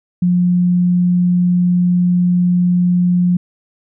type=tone; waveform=sine; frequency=177.9 Hz; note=F3; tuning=32 cents sharp; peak=-10 dBFS; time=0.22-3.37 s; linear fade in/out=5 ms; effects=none